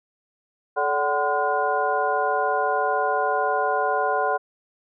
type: tone cluster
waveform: sine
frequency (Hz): 433.2 / 575 / 749 / 1027 / 1434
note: A4 / D5 / F#5 / C6 / F6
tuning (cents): -27 / -37 / +21 / -33 / +45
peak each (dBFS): -27 / -27 / -24 / -26 / -28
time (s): 0.76-4.38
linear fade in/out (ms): 20
effects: none